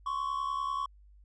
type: tone pair together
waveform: triangle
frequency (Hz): 1046.5 / 1116.7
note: C6 / C#6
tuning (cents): 0 / +12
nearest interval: minor second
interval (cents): 112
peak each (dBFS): -34 / -30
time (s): 0.06-0.86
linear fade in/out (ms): 5
effects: added 50 Hz sine -54 dBFS peak until 1.24 s + resampled to 22050 Hz